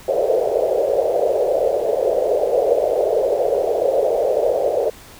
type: band-pass noise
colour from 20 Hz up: white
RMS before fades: -18 dBFS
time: 0.08-4.9 s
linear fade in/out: 5 ms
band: 430 to 620 Hz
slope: 48 dB/octave
effects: pink hiss -42 dBFS RMS until 5.19 s